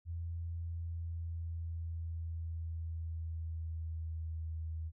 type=tone with pitch glide; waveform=sine; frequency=84.1 to 80.35 Hz; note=E2 to E2; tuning=+35 to -44 cents; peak=-37 dBFS; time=0.05-4.92 s; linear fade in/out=50 ms; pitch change=-79 cents; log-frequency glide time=0.54-4.56 s; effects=none